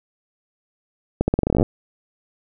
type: accelerating click train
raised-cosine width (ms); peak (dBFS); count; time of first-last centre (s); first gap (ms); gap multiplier
2; -4; 15; 1.21-1.629; 70; 0.85
effects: none